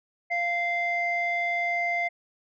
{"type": "tone pair together", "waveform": "sine", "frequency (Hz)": [693.9, 2083], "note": ["F5", "C7"], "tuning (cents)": [-11, -8], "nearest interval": "octave + perfect fifth", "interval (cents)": 1903, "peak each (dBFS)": [-27, -25], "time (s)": [0.3, 2.09], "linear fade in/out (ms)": 20, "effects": ["tanh soft clip ceiling -19 dBFS"]}